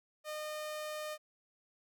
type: tone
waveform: sawtooth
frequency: 610 Hz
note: D#5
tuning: 34 cents flat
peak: -35 dBFS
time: 0.24-1.18 s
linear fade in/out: 50 ms
effects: none